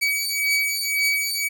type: beating tone pair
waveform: sawtooth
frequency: 2273 / 2274.9 Hz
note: C#7 / C#7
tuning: +43 / +44 cents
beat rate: 1.9 Hz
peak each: -20 dBFS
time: 0.01-1.49 s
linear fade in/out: 20 ms
effects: none